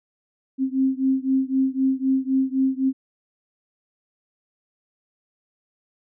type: beating tone pair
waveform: sine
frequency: 263.5 / 267.4 Hz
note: C4 / C4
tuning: +12 / +38 cents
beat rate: 3.9 Hz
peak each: -21 / -22 dBFS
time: 0.58-2.93 s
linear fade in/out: 50 ms
effects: none